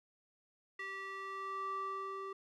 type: tone with band-pass filter sweep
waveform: square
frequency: 388.8 Hz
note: G4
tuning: 14 cents flat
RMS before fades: -42 dBFS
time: 0.79-2.33 s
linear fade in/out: 5 ms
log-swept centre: 1900 to 860 Hz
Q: 3.6
effects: none

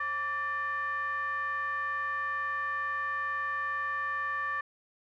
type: ring-modulated tone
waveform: triangle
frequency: 311.1 Hz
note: D#4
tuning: in tune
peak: -25 dBFS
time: 0-4.61 s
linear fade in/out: 5 ms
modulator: 1470 Hz
effects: none

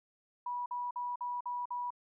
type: tone bursts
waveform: sine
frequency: 976 Hz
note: B5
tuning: 21 cents flat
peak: -34 dBFS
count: 6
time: 0.46-1.905 s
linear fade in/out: 5 ms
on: 200 ms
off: 49 ms
effects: none

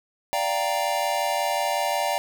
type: chord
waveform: square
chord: G minor seventh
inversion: second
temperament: equal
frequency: 587.3 / 698.5 / 784 / 932.3 Hz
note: D5 / F5 / G5 / Bb5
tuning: 0 / 0 / 0 / 0 cents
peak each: -29 dBFS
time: 0.33-2.18 s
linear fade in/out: 0 ms
effects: none

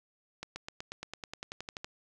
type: accelerating click train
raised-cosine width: 0.2 ms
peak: -22 dBFS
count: 15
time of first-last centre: 0.43-1.845 s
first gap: 130 ms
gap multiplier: 0.96
effects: none

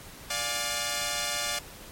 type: chord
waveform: 5% pulse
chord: D diminished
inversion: none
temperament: equal with one note detuned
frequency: 587.3 / 708.6 / 830.6 Hz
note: D5 / F5 / Ab5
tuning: 0 / +25 / 0 cents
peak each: -20 / -21 / -24 dBFS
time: 0.3-1.59 s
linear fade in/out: 5 ms
effects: pink hiss -46 dBFS RMS until 1.91 s + MP3 64 kbps

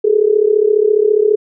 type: tone with amplitude modulation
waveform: sine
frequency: 423.2 Hz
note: G#4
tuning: 33 cents sharp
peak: -5 dBFS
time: 0.04-1.36 s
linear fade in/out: 10 ms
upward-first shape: sine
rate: 34.7 Hz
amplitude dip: 85%
effects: none

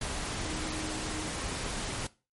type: tone in noise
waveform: sine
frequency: 311.1 Hz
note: D#4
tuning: in tune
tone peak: -39 dBFS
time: 0.45-1.28 s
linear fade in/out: 5 ms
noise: pink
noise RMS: -35 dBFS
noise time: 0.01-2.07 s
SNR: -7 dB
effects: noise-tail reverb RT60 0.3 s tail -19 dB re dry + MP3 48 kbps

